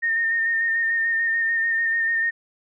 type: tone with vibrato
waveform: sine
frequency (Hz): 1828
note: A#6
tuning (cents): -34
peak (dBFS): -19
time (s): 0.02-2.31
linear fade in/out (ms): 20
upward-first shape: square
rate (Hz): 6.8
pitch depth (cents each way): 20
effects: none